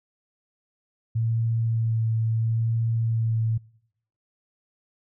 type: tone with vibrato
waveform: sine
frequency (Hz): 113.4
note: A#2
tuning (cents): -47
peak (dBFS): -21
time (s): 1.15-3.58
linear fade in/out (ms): 10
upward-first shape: sine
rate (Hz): 0.74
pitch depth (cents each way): 16
effects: noise-tail reverb RT60 0.8 s tail -26 dB re dry